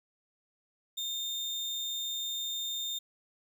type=tone; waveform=35% pulse; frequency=3633 Hz; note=A#7; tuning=45 cents flat; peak=-31 dBFS; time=0.97-2.99 s; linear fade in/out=10 ms; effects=none

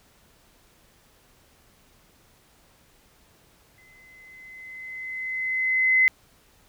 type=tone with exponential growth; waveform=sine; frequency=2044 Hz; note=C7; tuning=41 cents flat; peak=-14 dBFS; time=3.78-6.08 s; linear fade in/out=0 ms; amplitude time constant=500 ms; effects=pink hiss -59 dBFS RMS until 6.68 s

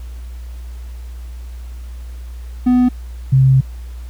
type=tone pair in turn; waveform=triangle / sine; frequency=249.2 / 132.62 Hz; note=B3 / C3; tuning=+16 / +24 cents; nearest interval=major seventh; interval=1092 cents; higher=first; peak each=-7 dBFS; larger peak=neither; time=2.66-2.89 / 3.32-3.61 s; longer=second; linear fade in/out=10 ms; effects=added 60 Hz sine -27 dBFS peak until 4.09 s + pink hiss -48 dBFS RMS until 4.09 s

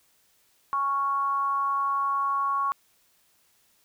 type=tone with frequency modulation; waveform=sine; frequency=1108.7 Hz; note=C#6; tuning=in tune; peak=-23 dBFS; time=0.73-2.72 s; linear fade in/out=0 ms; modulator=282 Hz; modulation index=0.35; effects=white hiss -65 dBFS RMS until 3.84 s

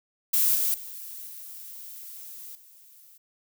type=noise with level steps; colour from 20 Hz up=violet; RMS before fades=-22 / -25 / -40 / -42 / -53 dBFS; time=0.33-3.18 s; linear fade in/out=10 ms; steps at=0.55 / 0.74 / 1.27 / 2.55 s; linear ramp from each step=2 ms; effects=none

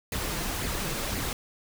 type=noise with flanger; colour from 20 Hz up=pink; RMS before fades=-31 dBFS; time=0.12-1.33 s; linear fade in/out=2 ms; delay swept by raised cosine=0.42 to 6.02 ms; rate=1.9 Hz; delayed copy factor=+0.5; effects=none

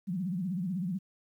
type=tone with vibrato; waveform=sine; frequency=182.1 Hz; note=F#3; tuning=27 cents flat; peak=-30 dBFS; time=0.07-0.99 s; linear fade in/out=20 ms; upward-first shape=sine; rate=16 Hz; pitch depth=170 cents each way; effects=11-bit

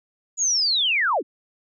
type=linear sweep; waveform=sine; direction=down; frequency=6940 to 202.7 Hz; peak=-18 dBFS; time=0.37-1.23 s; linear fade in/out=50 ms; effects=none

